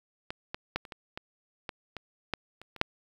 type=clicks; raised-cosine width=0.3 ms; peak=-19 / -18 / -13 / -30 / -24 / -21 / -19 / -22 / -13 / -30 / -29 / -6 dBFS; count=12; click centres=0.305 / 0.545 / 0.76 / 0.852 / 0.922 / 1.175 / 1.692 / 1.967 / 2.337 / 2.616 / 2.763 / 2.814 s; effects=8-bit